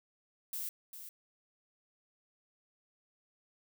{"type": "noise with echo", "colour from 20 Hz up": "violet", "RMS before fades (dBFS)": -39, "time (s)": [0.53, 0.69], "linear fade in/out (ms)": 2, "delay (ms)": 400, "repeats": 1, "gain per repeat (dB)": -9, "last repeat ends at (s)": 1.09, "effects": []}